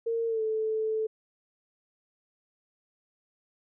sine tone with pitch glide, 459.1 to 437.9 Hz, A#4 to A4, -26 to -8 cents, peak -26 dBFS, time 0.06-1.07 s, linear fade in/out 10 ms, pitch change -82 cents, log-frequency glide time 0.27-0.42 s, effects none

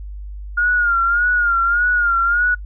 sine tone with vibrato, 1417 Hz, F6, 25 cents sharp, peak -13 dBFS, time 0.57-2.55 s, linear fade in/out 10 ms, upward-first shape sine, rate 1.7 Hz, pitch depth 65 cents each way, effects noise-tail reverb RT60 0.1 s tail -25 dB re dry + added 50 Hz sine -28 dBFS peak until 2.65 s

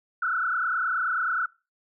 sine tone with frequency modulation, 1410 Hz, F6, 16 cents sharp, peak -23 dBFS, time 0.22-1.46 s, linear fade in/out 5 ms, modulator 29.5 Hz, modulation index 3.4, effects noise-tail reverb RT60 0.3 s tail -24 dB re dry

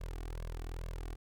sawtooth tone with flanger, 41.2 Hz, E1, in tune, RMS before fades -41 dBFS, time 0-1.16 s, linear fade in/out 20 ms, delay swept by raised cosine 1.8 to 2.71 ms, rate 2.3 Hz, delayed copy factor +1, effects none

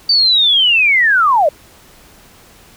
sine linear sweep, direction down, 4632 to 552 Hz, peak -8 dBFS, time 0.09-1.49 s, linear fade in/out 5 ms, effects pink hiss -44 dBFS RMS until 2.76 s

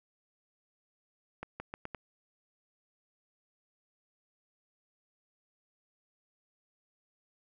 accelerating click train, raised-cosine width 0.5 ms, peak -24 dBFS, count 5, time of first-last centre 1.43-1.947 s, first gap 170 ms, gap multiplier 0.82, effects none

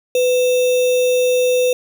sine tone with sample-and-hold, 500 Hz, B4, 21 cents sharp, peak -12 dBFS, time 0.15-1.73 s, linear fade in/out 2 ms, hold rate 3150 Hz, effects none

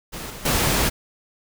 pink noise with level steps, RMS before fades -33 / -37 / -20 dBFS, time 0.12-0.9 s, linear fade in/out 20 ms, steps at 0.3 / 0.45 s, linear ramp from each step 5 ms, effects none

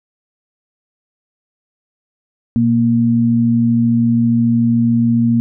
sine tone pair together, 120.57 / 233.6 Hz, B2 / A#3, -41 / +4 cents, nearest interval major seventh, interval 1145 cents, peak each -17 / -11 dBFS, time 2.56-5.4 s, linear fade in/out 0 ms, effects none

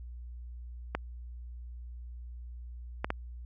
clicks, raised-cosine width 0.5 ms, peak -15 dBFS, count 3, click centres 0.95 / 3.045 / 3.104 s, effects added 60 Hz sine -41 dBFS peak until 3.45 s

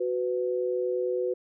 sine tone pair together, 370.1 / 499 Hz, F#4 / B4, 0 / +18 cents, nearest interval perfect fourth, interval 518 cents, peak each -28 dBFS, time 0-1.34 s, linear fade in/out 10 ms, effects none

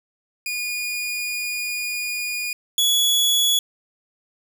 sawtooth tone pair in turn, 2444 / 3385 Hz, D#7 / G#7, -32 / +32 cents, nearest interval tritone, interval 564 cents, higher second, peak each -21 / -13 dBFS, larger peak second, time 0.46-2.53 / 2.78-3.59 s, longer first, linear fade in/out 2 ms, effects none

